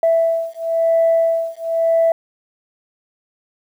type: beating tone pair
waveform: sine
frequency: 660 / 660.98 Hz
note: E5 / E5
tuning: +2 / +5 cents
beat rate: 0.98 Hz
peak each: -16 dBFS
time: 0.03-2.12 s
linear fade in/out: 2 ms
effects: tanh soft clip ceiling -7 dBFS + 8-bit